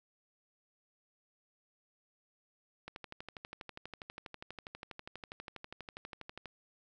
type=click train; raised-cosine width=0.3 ms; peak=-28 dBFS; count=45; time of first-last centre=2.88-6.457 s; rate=12.3 Hz; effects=none